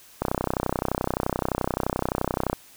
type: click train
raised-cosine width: 1 ms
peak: -9 dBFS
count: 74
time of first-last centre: 0.22-2.53 s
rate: 31.6 Hz
effects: white hiss -51 dBFS RMS until 2.76 s